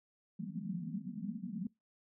pink band-pass noise, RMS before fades -41 dBFS, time 0.39-1.67 s, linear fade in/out 2 ms, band 160 to 240 Hz, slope 96 dB/octave, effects noise-tail reverb RT60 0.2 s tail -23 dB re dry

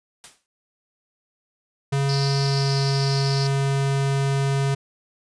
white noise with exponential decay, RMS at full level -38 dBFS, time 0.24-0.46 s, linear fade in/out 0 ms, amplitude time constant 47 ms
square tone with pitch glide, 138.59 to 137.71 Hz, C#3 to C#3, 0 to -11 cents, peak -20 dBFS, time 1.92-4.75 s, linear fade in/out 10 ms, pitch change -11 cents, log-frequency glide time 2.41-2.73 s
white band-pass noise, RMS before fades -31 dBFS, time 2.09-3.47 s, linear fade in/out 2 ms, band 4200 to 5400 Hz, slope 96 dB/octave
effects resampled to 22050 Hz

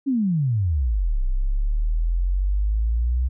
sine exponential two-way sweep, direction down then up, 286.1 to 31.13 to 64 Hz, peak -18 dBFS, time 0.06-3.29 s, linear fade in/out 20 ms, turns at 1.22 s, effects none

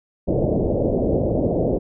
white low-pass noise, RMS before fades -20 dBFS, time 0.27-1.79 s, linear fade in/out 20 ms, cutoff 610 Hz, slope 48 dB/octave, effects none

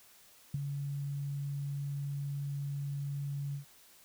sine tone with ADSR envelope, 141.3 Hz, C#3, 34 cents sharp, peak -28 dBFS, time 0.54-3.65 s, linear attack 5 ms, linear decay 18 ms, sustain -6 dB, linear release 110 ms, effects white hiss -60 dBFS RMS until 4.04 s

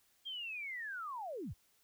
sine linear sweep, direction down, 3242 to 43.32 Hz, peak -40 dBFS, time 0.25-1.54 s, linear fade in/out 20 ms, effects white hiss -72 dBFS RMS until 1.83 s

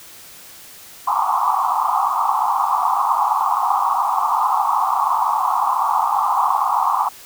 white band-pass noise, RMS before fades -18 dBFS, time 1.07-7.09 s, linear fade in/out 10 ms, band 760 to 1200 Hz, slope 96 dB/octave, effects white hiss -41 dBFS RMS until 7.25 s

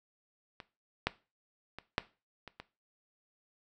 clicks, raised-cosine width 0.3 ms, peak -28 / -12 / -26 / -11 / -29 / -27 dBFS, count 6, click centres 0.602 / 1.07 / 1.786 / 1.981 / 2.477 / 2.6 s, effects noise-tail reverb RT60 0.3 s tail -17 dB re dry

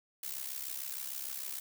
blue noise with amplitude modulation, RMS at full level -37 dBFS, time 0.23-1.6 s, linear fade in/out 5 ms, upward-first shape sine, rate 66.6 Hz, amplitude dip 75%, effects none

